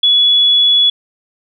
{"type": "tone", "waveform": "sine", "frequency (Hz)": 3397, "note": "G#7", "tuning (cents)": 38, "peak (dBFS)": -7, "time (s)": [0.03, 0.9], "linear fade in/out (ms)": 5, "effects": []}